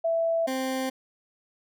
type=tone pair in turn; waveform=sine / 20% pulse; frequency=662 / 262 Hz; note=E5 / C4; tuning=+7 / +2 cents; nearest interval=octave + major third; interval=1605 cents; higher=first; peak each=-22 dBFS; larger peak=neither; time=0.04-0.47 / 0.47-0.9 s; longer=neither; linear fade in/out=10 ms; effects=none